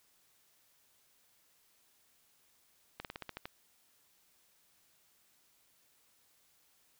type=slowing click train; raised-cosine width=0.3 ms; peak=-25 dBFS; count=8; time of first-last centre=3-3.455 s; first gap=48 ms; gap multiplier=1.1; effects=white hiss -70 dBFS RMS until 6.99 s